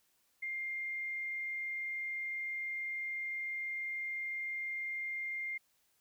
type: tone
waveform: sine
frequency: 2111 Hz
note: C7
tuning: 15 cents sharp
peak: -36 dBFS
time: 0.42-5.58 s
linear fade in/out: 10 ms
effects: white hiss -74 dBFS RMS until 6 s